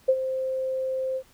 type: tone with ADSR envelope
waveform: sine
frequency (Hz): 523.3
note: C5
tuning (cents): 0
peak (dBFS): -14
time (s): 0.08-1.23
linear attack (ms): 11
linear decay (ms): 58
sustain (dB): -11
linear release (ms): 67
effects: pink hiss -58 dBFS RMS until 1.33 s